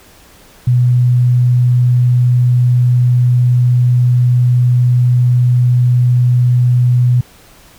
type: tone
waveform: sine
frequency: 123.47 Hz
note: B2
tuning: in tune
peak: -7 dBFS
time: 0.67-7.21 s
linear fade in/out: 5 ms
effects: pink hiss -43 dBFS RMS until 7.78 s